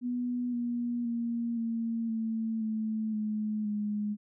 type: tone with pitch steps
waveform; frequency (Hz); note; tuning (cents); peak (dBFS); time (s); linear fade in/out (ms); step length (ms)
sine; 245.3 / 239.7 / 234.2 / 228.9 / 223.6 / 218.5 / 213.5 / 208.7; B3 / A#3 / A#3 / A#3 / A3 / A3 / G#3 / G#3; -12 / +48 / +8 / -31 / +28 / -12 / +48 / +9; -29; 0.01-4.17; 50; 520
effects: none